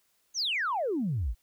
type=exponential sweep; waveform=sine; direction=down; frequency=6645 to 46.24 Hz; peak=-26 dBFS; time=0.34-1.35 s; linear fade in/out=50 ms; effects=tanh soft clip ceiling -22 dBFS + white hiss -71 dBFS RMS until 1.42 s